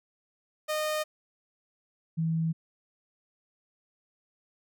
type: tone pair in turn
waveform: sawtooth / sine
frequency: 614 / 162.63 Hz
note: D#5 / E3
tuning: -23 / -23 cents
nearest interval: octave + major seventh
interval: 2300 cents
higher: first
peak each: -24 / -25 dBFS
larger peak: first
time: 0.68-1.04 / 2.17-2.53 s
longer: neither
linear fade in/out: 20 ms
effects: none